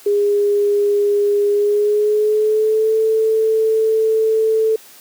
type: tone with pitch glide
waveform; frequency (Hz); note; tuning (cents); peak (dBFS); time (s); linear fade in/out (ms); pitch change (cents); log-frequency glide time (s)
sine; 409.1 to 441; G#4 to A4; -26 to +4; -12; 0.06-4.76; 5; +130; 1.5-2.97
effects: white hiss -43 dBFS RMS until 5 s + high-pass 200 Hz 12 dB/octave